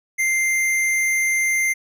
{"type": "tone", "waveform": "square", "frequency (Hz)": 2093, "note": "C7", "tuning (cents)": 0, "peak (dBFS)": -18, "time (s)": [0.18, 1.74], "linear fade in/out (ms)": 20, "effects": ["resampled to 32000 Hz"]}